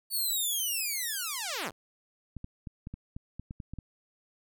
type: linear sweep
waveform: 5% pulse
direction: down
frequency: 4530 to 56.5 Hz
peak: -21 dBFS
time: 0.1-1.72 s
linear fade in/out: 50 ms
type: clicks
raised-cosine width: 5 ms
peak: -27 dBFS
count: 11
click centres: 2.367 / 2.444 / 2.672 / 2.871 / 2.94 / 3.165 / 3.396 / 3.509 / 3.602 / 3.736 / 3.787 s
effects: none